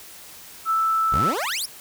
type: tone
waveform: sine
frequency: 1318.5 Hz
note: E6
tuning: in tune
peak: -18 dBFS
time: 0.65-1.34 s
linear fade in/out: 50 ms
type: exponential sweep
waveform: 20% pulse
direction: up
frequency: 49 to 5800 Hz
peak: -19 dBFS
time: 1.12-1.66 s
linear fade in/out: 10 ms
effects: white hiss -43 dBFS RMS until 1.8 s